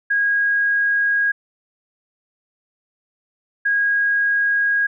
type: tone pair in turn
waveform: sine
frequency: 1640 / 1640 Hz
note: G#6 / G#6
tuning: -22 / -22 cents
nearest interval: unison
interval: 0 cents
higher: neither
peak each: -15 dBFS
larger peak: neither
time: 0.1-1.32 / 3.65-4.87 s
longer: neither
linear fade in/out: 10 ms
effects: none